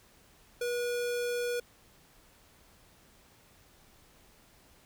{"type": "tone", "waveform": "square", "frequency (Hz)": 483.6, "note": "B4", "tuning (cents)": -36, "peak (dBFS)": -31, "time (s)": [0.61, 1.6], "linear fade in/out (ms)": 5, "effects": ["pink hiss -61 dBFS RMS until 4.85 s"]}